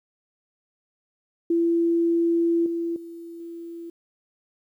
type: tone with level steps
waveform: sine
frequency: 337 Hz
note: E4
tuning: 38 cents sharp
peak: -18 / -24 / -36 / -34 dBFS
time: 1.5-3.9 s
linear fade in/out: 5 ms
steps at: 2.66 / 2.96 / 3.4 s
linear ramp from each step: 2 ms
effects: 10-bit